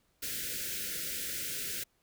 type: band-stop noise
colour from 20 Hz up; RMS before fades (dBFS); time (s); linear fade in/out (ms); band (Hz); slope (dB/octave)
white; -37; 0.22-1.84; 10; 560 to 1400; 96
effects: pink hiss -73 dBFS RMS until 2.02 s